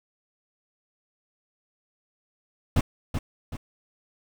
brown noise with echo, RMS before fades -20 dBFS, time 2.76-2.81 s, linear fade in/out 5 ms, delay 380 ms, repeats 2, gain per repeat -7 dB, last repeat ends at 3.57 s, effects none

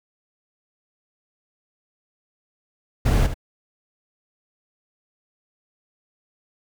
brown noise with echo, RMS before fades -17 dBFS, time 3.05-3.27 s, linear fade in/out 10 ms, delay 73 ms, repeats 1, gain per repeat -10 dB, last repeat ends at 3.343 s, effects none

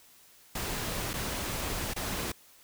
pink noise with dropouts, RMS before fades -34 dBFS, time 0.55-2.32 s, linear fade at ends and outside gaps 5 ms, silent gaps 1.134-1.138 / 1.937-1.961 s, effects white hiss -58 dBFS RMS until 2.63 s

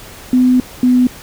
sine tone pair in turn, 252.5 / 250.2 Hz, B3 / B3, +39 / +23 cents, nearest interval unison, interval 16 cents, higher first, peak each -7 dBFS, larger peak neither, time 0.33-0.6 / 0.83-1.07 s, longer first, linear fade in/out 2 ms, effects pink hiss -35 dBFS RMS until 1.22 s

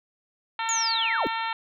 harmonic tone, 452.4 Hz, A4, 48 cents sharp, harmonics 2 / 3 / 4 / 5 / 6 / 7 / 8 / 9, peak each -29 / -33 / -35 / -37 / -39 / -40 / -41 / -42 dBFS, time 0.59-1.53 s, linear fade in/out 2 ms
sine linear sweep, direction down, 7040 to 220 Hz, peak -24 dBFS, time 0.69-1.27 s, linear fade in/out 0 ms
effects none

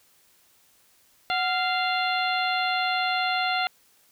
harmonic tone with a mistuned harmonic, 695 Hz, F5, 9 cents flat, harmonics 1 / 2 / 3 / 4 / 5 / 6, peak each -26 / -29 / -31 / -32 / -33 / -34 dBFS, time 1.3-3.67 s, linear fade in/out 0 ms, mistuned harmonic 1, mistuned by +110 cents, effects white hiss -61 dBFS RMS until 4.11 s

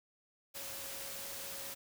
sine tone in noise, 551 Hz, C#5, 11 cents flat, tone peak -54 dBFS, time 0.54-1.75 s, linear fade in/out 20 ms, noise white, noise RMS -44 dBFS, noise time 0.54-1.75 s, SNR -13 dB, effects none

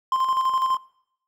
triangle tone with tremolo, 1046.5 Hz, C6, in tune, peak -16 dBFS, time 0.12-0.77 s, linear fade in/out 2 ms, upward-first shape square, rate 12 Hz, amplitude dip 45%, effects noise-tail reverb RT60 0.7 s tail -21 dB re dry

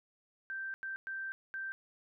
sine tone bursts at uneven times, 1565 Hz, G6, 3 cents flat, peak -37 dBFS, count 4, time 0.5-0.74 / 0.83-0.96 / 1.07-1.32 / 1.54-1.72 s, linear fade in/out 0 ms, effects none

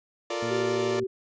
sawtooth chord, Bb major seventh, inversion second, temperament equal, 349.2 / 440 / 466.2 / 587.3 Hz, F4 / A4 / Bb4 / D5, 0 / 0 / 0 / 0 cents, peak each -29 / -33 / -32 / -28 dBFS, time 0.3-1 s, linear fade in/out 5 ms
harmonic tone, 116.6 Hz, A#2, 1 cent sharp, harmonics 1 / 2 / 3 / 4, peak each -37 / -35 / -46 / -47 dBFS, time 0.42-1.04 s, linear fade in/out 5 ms
sine tone, 381.8 Hz, G4, 46 cents flat, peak -26 dBFS, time 0.5-1.07 s, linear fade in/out 10 ms
effects resampled to 16000 Hz

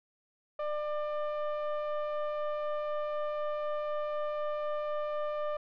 sine tone with frequency modulation, 598 Hz, D5, 31 cents sharp, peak -28 dBFS, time 0.59-5.57 s, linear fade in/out 5 ms, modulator 596 Hz, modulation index 0.86, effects tanh soft clip ceiling -30 dBFS

